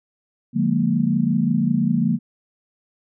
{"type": "chord", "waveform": "sine", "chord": "Bb dominant seventh", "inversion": "first", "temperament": "equal with one note detuned", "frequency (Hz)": [146.83, 178.08, 207.7, 233.1], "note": ["D3", "F3", "Ab3", "Bb3"], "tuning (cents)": [0, 34, 0, 0], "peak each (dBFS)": [-24, -22, -23, -20], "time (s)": [0.53, 2.19], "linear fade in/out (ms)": 50, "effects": []}